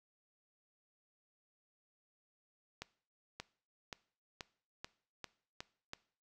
accelerating click train, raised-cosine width 0.2 ms, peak -25 dBFS, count 8, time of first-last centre 2.82-5.934 s, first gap 580 ms, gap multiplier 0.91, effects noise-tail reverb RT60 0.5 s tail -20 dB re dry

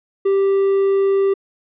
triangle tone, 392 Hz, G4, in tune, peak -11 dBFS, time 0.25-1.34 s, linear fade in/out 10 ms, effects resampled to 8000 Hz

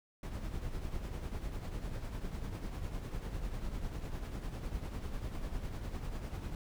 brown noise with tremolo, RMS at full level -37 dBFS, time 0.23-6.55 s, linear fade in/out 2 ms, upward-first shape triangle, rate 10 Hz, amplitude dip 60%, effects none

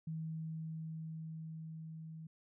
sine tone with level ramp, 160 Hz, D#3, 49 cents sharp, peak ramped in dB -38 to -46 dBFS, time 0.07-2.27 s, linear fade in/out 5 ms, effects none

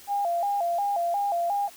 sine tone with vibrato, 746 Hz, F#5, 14 cents sharp, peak -23 dBFS, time 0.07-1.7 s, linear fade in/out 50 ms, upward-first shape square, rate 2.8 Hz, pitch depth 140 cents each way, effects white hiss -49 dBFS RMS until 1.76 s

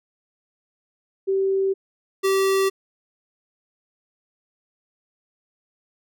sine / square tone pair in turn, 387 / 387 Hz, G4 / G4, -22 / -22 cents, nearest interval unison, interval 0 cents, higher neither, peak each -18 dBFS, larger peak neither, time 1.27-1.74 / 2.23-2.7 s, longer neither, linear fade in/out 20 ms, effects none

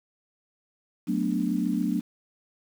sine chord, B minor seventh, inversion second, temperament equal, 185 / 220 / 246.9 / 293.7 Hz, F#3 / A3 / B3 / D4, 0 / 0 / 0 / 0 cents, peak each -29 dBFS, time 1.07-2.01 s, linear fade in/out 20 ms, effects 8-bit

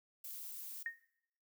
violet noise, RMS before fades -47 dBFS, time 0.24-0.83 s, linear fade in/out 5 ms
sine tone with exponential decay, 1848 Hz, A#6, 16 cents flat, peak -34 dBFS, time 0.86-1.01 s, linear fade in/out 1 ms, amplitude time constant 31 ms
effects noise-tail reverb RT60 0.7 s tail -18 dB re dry

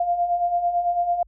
sine beating tone pair, 692 / 701 Hz, F5 / F5, -16 / +6 cents, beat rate 9 Hz, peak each -27 / -20 dBFS, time 0-1.23 s, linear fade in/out 5 ms, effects added 50 Hz sine -51 dBFS peak until 1.27 s

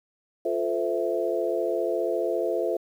sine chord, F major seventh, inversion none, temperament equal with one note detuned, 349.2 / 440 / 514.6 / 659.3 Hz, F4 / A4 / C5 / E5, 0 / 0 / -29 / 0 cents, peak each -29 dBFS, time 0.45-2.77 s, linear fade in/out 5 ms, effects 9-bit

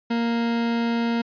40% pulse tone, 233.1 Hz, A#3, in tune, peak -20 dBFS, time 0.1-1.22 s, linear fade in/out 10 ms, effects resampled to 11025 Hz

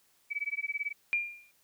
sine tone with tremolo, 2290 Hz, D7, 44 cents flat, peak -28 dBFS, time 0.3-0.93 s, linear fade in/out 20 ms, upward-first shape sine, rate 18 Hz, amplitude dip 100%
sine tone with exponential decay, 2400 Hz, D7, 37 cents sharp, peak -23 dBFS, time 1.13-1.51 s, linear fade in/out 0 ms, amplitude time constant 82 ms
effects white hiss -68 dBFS RMS until 1.63 s

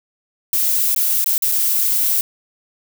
violet noise with dropouts, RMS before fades -17 dBFS, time 0.53-2.21 s, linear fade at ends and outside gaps 1 ms, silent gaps 0.947-0.962 / 1.243-1.26 / 1.38-1.422 / 1.517-1.521 s, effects none

